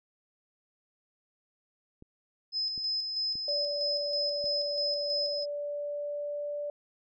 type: clicks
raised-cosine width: 3 ms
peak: -36 dBFS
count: 4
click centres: 2.024 / 2.778 / 3.355 / 4.442 s
type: tone with tremolo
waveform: sine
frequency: 5100 Hz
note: D#8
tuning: 42 cents sharp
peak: -28 dBFS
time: 2.52-5.46 s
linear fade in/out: 50 ms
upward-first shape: square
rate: 3.1 Hz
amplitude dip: 40%
type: tone with pitch glide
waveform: sine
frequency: 580 to 584.7 Hz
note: D5 to D5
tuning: -22 to -8 cents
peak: -32 dBFS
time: 3.48-6.7 s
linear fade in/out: 2 ms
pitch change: +14 cents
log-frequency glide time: 4.89-6.59 s
effects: none